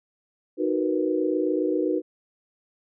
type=chord; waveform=sine; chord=B major seventh; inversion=first; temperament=equal; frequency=311.1 / 370 / 466.2 / 493.9 Hz; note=D#4 / F#4 / A#4 / B4; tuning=0 / 0 / 0 / 0 cents; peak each=-25 / -26 / -31 / -28 dBFS; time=0.57-2.02 s; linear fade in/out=50 ms; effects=none